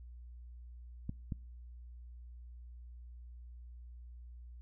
clicks, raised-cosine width 5 ms, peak -25 dBFS, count 2, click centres 1.094 / 1.322 s, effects noise-tail reverb RT60 0.6 s tail -26 dB re dry + added 60 Hz sine -48 dBFS peak until 4.61 s

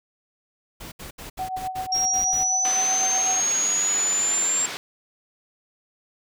pink noise bursts, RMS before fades -38 dBFS, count 9, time 0.8-2.44 s, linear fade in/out 10 ms, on 120 ms, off 70 ms
sine tone with tremolo, 750 Hz, F#5, 23 cents sharp, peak -24 dBFS, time 1.39-3.4 s, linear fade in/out 0 ms, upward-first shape triangle, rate 8 Hz, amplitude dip 70%
sine exponential sweep, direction up, 5580 to 7430 Hz, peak -20 dBFS, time 1.92-4.66 s, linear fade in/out 5 ms
white band-pass noise, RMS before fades -33 dBFS, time 2.65-4.77 s, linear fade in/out 0 ms, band 190 to 4000 Hz, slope 12 dB/octave
effects none

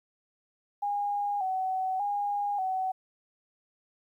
sine tone with vibrato, 784 Hz, G5, in tune, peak -27 dBFS, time 0.82-2.92 s, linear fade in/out 10 ms, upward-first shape square, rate 0.85 Hz, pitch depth 69 cents each way, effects 11-bit

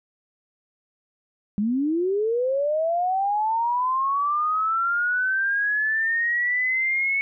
sine linear sweep, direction up, 196.7 to 2217 Hz, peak -20 dBFS, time 1.58-7.21 s, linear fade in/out 0 ms, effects none

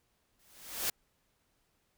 white noise with exponential growth, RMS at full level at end -30 dBFS, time 0.39-0.9 s, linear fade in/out 5 ms, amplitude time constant 110 ms, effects pink hiss -75 dBFS RMS until 1.97 s

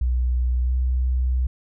sine tone with pitch glide, 61.74 to 63.15 Hz, B1 to B1, 0 to +39 cents, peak -18 dBFS, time 0.01-1.47 s, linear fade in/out 5 ms, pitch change +39 cents, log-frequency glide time 0.63-0.72 s, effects none

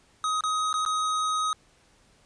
square tone with dropouts, 1259 Hz, D#6, 20 cents sharp, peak -25 dBFS, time 0.24-1.53 s, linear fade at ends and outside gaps 1 ms, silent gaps 0.408-0.437 / 0.729-0.74 / 0.851-0.861 s, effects pink hiss -61 dBFS RMS until 2.25 s + resampled to 22050 Hz

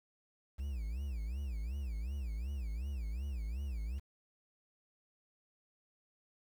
triangle tone with vibrato, 61.4 Hz, B1, 9 cents flat, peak -34 dBFS, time 0.58-4 s, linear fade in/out 20 ms, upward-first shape sine, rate 2.7 Hz, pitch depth 260 cents each way, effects 10-bit

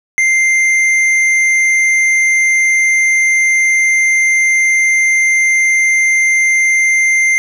sine tone with hard clipping, 2093 Hz, C7, in tune, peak -10 dBFS, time 0.18-7.38 s, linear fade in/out 0 ms, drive 7 dB, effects none

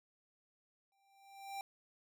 square tone with exponential growth, 787 Hz, G5, 7 cents sharp, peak -40 dBFS, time 0.92-1.61 s, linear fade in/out 1 ms, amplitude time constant 150 ms, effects none

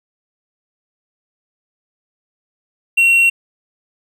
triangle tone, 2734 Hz, F7, 37 cents flat, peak -7 dBFS, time 2.97-3.3 s, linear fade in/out 10 ms, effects none

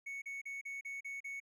triangle tone bursts, 2217 Hz, C#7, in tune, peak -39 dBFS, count 7, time 0.06-1.402 s, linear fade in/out 10 ms, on 160 ms, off 37 ms, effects none

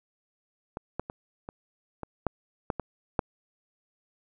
clicks, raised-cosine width 1 ms, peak -20 / -16 / -22 / -24 / -21 / -11 / -13 / -17 / -9 dBFS, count 9, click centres 0.771 / 0.996 / 1.099 / 1.489 / 2.033 / 2.267 / 2.702 / 2.797 / 3.192 s, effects none

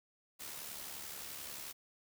white noise with amplitude modulation, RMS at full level -44 dBFS, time 0.39-1.73 s, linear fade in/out 20 ms, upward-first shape sine, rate 71.4 Hz, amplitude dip 45%, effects none

